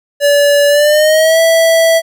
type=tone with pitch glide; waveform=square; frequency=575 to 656.7 Hz; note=D5 to E5; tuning=-37 to -7 cents; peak=-7 dBFS; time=0.2-2.02 s; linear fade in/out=50 ms; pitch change=+230 cents; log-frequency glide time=0.68-1.4 s; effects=none

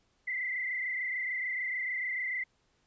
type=tone with frequency modulation; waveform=sine; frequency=2034 Hz; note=C7; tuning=50 cents flat; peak=-31 dBFS; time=0.27-2.44 s; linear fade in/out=10 ms; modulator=26.8 Hz; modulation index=2.8; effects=pink hiss -72 dBFS RMS until 2.86 s + resampled to 16000 Hz

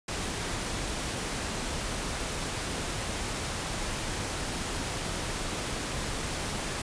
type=noise; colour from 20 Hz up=pink; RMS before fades=-33 dBFS; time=0.08-6.82 s; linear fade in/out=5 ms; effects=resampled to 22050 Hz

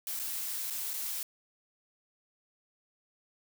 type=noise with dropouts; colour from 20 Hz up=blue; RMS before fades=-36 dBFS; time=0.07-1.23 s; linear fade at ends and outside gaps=1 ms; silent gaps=0.192-0.197 / 0.701-0.706 / 0.934-0.938 s; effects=none

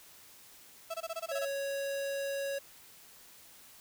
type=tone bursts; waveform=35% pulse; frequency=659.3 Hz; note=E5; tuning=in tune; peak=-33 dBFS; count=9; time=0.9-1.455 s; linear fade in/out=10 ms; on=43 ms; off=21 ms
type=tone; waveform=square; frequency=554.4 Hz; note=C#5; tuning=in tune; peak=-34 dBFS; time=1.31-2.59 s; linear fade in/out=10 ms
effects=white hiss -56 dBFS RMS until 3.8 s

